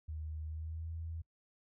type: tone with pitch glide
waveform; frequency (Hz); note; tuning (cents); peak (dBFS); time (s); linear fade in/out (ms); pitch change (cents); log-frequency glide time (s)
sine; 77.78 to 81.88; D#2 to E2; 0 to -11; -39; 0.08-1.22; 10; +89; 0.45-0.9
effects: noise-tail reverb RT60 0.1 s tail -25 dB re dry